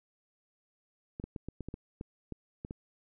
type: clicks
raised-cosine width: 3 ms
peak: -26 dBFS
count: 11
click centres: 1.199 / 1.24 / 1.362 / 1.486 / 1.607 / 1.686 / 1.741 / 2.011 / 2.323 / 2.649 / 2.709 s
effects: none